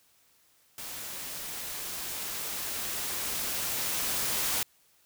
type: noise with level ramp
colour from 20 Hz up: white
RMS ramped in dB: -40 to -29 dBFS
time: 0.78-4.63 s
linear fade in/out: 2 ms
effects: white hiss -65 dBFS RMS until 5.05 s